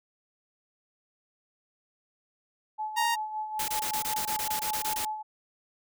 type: tone with tremolo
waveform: sine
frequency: 860 Hz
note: A5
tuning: 40 cents flat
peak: -29 dBFS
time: 2.78-5.23 s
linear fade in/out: 20 ms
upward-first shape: sine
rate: 5.3 Hz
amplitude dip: 55%
type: tone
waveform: sawtooth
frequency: 932.3 Hz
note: A#5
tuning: in tune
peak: -21 dBFS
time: 2.96-3.16 s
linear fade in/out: 20 ms
type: noise bursts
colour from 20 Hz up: white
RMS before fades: -32 dBFS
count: 13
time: 3.59-5.051 s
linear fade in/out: 5 ms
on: 93 ms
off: 21 ms
effects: none